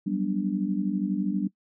sine chord, G major seventh, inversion third, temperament just, 183.75 / 196 / 245 / 294 Hz, F#3 / G3 / B3 / D4, -12 / 0 / -14 / +2 cents, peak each -32 / -27 / -33 / -30 dBFS, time 0.06-1.48 s, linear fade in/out 10 ms, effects noise-tail reverb RT60 0.1 s tail -22 dB re dry

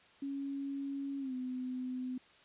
sine tone with pitch glide, 277.2 to 254.2 Hz, C#4 to C4, 0 to -50 cents, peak -36 dBFS, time 0.22-2.18 s, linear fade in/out 5 ms, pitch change -150 cents, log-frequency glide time 1.19-1.34 s, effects white hiss -62 dBFS RMS until 2.44 s + resampled to 8000 Hz

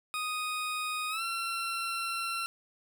20% pulse tone with pitch glide, 1244.5 to 1357.1 Hz, D#6 to E6, 0 to +50 cents, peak -27 dBFS, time 0.14-2.46 s, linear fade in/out 0 ms, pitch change +150 cents, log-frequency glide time 1.09-1.22 s, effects 11-bit

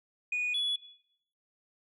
sine tone pair in turn, 2465 / 3404 Hz, D#7 / G#7, -17 / +42 cents, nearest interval tritone, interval 559 cents, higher second, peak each -26 dBFS, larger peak neither, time 0.32-0.54 / 0.54-0.76 s, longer neither, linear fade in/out 5 ms, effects noise-tail reverb RT60 0.7 s tail -18 dB re dry + tanh soft clip ceiling -26 dBFS

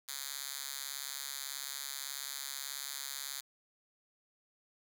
5% pulse tone with high-pass filter, 138.3 Hz, C#3, 4 cents flat, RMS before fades -42 dBFS, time 0.08-3.41 s, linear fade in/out 10 ms, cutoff 4000 Hz, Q 0.62, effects none

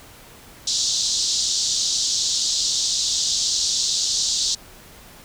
pink band-pass noise, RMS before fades -22 dBFS, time 0.67-4.55 s, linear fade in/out 5 ms, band 3700 to 7300 Hz, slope 48 dB/octave, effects pink hiss -45 dBFS RMS until 5.24 s

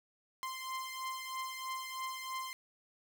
sawtooth beating tone pair, 1043 / 1046.1 Hz, C6 / C6, -6 / -1 cents, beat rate 3.1 Hz, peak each -37 / -40 dBFS, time 0.43-2.53 s, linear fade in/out 0 ms, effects none

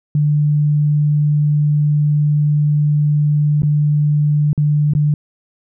sine tone with dropouts, 148.4 Hz, D3, 18 cents sharp, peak -11 dBFS, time 0.15-5.14 s, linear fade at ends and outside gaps 2 ms, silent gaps 3.621-3.632 / 4.531-4.577 / 4.936-4.95 s, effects none

